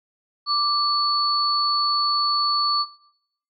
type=tone pair together; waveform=sine; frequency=1176 / 4440 Hz; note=D6 / C#8; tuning=+2 / +2 cents; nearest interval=octave + major seventh; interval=2300 cents; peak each=-22 / -20 dBFS; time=0.46-2.86 s; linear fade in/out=50 ms; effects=noise-tail reverb RT60 0.7 s tail -17 dB re dry